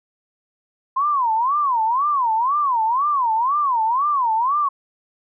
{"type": "tone with vibrato", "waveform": "sine", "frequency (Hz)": 1024, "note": "C6", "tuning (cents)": -38, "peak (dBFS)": -16, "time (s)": [0.96, 4.69], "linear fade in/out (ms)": 10, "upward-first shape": "sine", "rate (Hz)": 2, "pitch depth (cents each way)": 270, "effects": []}